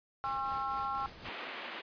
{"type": "noise with tremolo", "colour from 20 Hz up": "pink", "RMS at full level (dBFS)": -47, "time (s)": [0.24, 1.29], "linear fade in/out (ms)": 2, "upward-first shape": "sine", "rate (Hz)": 4.1, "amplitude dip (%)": 45}
{"type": "harmonic tone", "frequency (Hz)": 269.9, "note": "C#4", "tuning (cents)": -46, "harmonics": [3, 4, 5], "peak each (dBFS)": [-37, -37, -37], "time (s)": [0.24, 1.06], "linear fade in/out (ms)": 0}
{"type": "band-pass noise", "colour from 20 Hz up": "white", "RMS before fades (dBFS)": -43, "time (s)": [1.24, 1.82], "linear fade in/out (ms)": 20, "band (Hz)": [230, 3000], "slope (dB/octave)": 24}
{"effects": ["resampled to 11025 Hz"]}